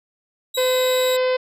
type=tone with vibrato; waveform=sawtooth; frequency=3849 Hz; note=B7; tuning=45 cents flat; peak=-22 dBFS; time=0.54-1.17 s; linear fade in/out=10 ms; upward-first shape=triangle; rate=2.7 Hz; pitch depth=8 cents each way
type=harmonic tone; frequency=510 Hz; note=C5; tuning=44 cents flat; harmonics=1 / 2 / 3 / 4 / 5 / 6 / 7 / 8 / 9 / 10; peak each=-17 / -29 / -33 / -32 / -35 / -38 / -38 / -40 / -42 / -41 dBFS; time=0.57-1.37 s; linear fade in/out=10 ms
effects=none